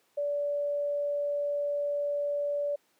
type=tone; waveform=sine; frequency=578 Hz; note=D5; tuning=28 cents flat; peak=-27 dBFS; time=0.17-2.76 s; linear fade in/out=10 ms; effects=pink hiss -69 dBFS RMS until 2.99 s + high-pass 300 Hz 12 dB/octave